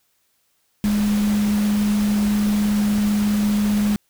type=tone in noise; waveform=sine; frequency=207.7 Hz; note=G#3; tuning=in tune; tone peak=-16 dBFS; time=0.84-3.96 s; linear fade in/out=0 ms; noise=pink; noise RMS=-31 dBFS; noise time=0.84-3.96 s; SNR=+12 dB; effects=white hiss -66 dBFS RMS until 4.09 s